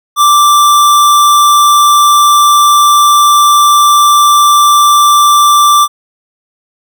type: tone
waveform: square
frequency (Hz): 1174.7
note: D6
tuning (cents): 0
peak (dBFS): -4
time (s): 0.16-5.88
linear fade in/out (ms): 50
effects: none